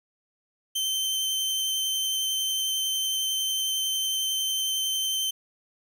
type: tone with vibrato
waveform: sawtooth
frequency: 3100 Hz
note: G7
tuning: 20 cents flat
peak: -22 dBFS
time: 0.75-5.31 s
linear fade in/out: 10 ms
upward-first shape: triangle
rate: 11 Hz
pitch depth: 10 cents each way
effects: 10-bit